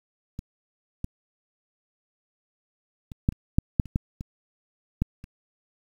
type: clicks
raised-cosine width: 5 ms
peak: -21 / -17 / -26 / -8 / -29 / -6 / -6 / -28 / -10 / -21 / -10 / -29 dBFS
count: 12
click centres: 0.391 / 1.044 / 3.118 / 3.289 / 3.324 / 3.585 / 3.798 / 3.857 / 3.959 / 4.209 / 5.02 / 5.241 s
effects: 8-bit